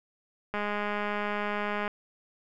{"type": "click train", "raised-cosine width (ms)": 0.5, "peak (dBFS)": -17, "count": 278, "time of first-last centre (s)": [0.54, 1.878], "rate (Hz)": 207, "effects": []}